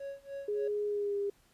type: tone with tremolo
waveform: triangle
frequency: 554.4 Hz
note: C#5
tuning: in tune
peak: -35 dBFS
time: 0-0.68 s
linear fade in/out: 5 ms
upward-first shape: sine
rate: 3.4 Hz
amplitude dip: 95%
type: tone with pitch glide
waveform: sine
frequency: 415.3 to 403 Hz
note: G#4 to G4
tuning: 0 to +48 cents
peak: -30 dBFS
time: 0.48-1.3 s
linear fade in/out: 5 ms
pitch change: -52 cents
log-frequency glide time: 0.86-1.18 s
effects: pink hiss -67 dBFS RMS until 1.53 s + resampled to 32000 Hz